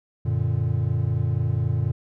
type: chord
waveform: triangle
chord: Gb augmented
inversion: none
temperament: equal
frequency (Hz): 92.5 / 116.54 / 146.83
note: Gb2 / Bb2 / D3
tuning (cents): 0 / 0 / 0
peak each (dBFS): -24 / -21 / -25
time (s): 0.25-1.92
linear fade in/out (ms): 10
effects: none